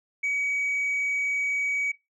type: tone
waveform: sine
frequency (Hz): 2266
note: C#7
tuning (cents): +37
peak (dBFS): -22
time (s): 0.23-1.92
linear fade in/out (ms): 10
effects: noise-tail reverb RT60 0.2 s tail -18 dB re dry + tanh soft clip ceiling -22 dBFS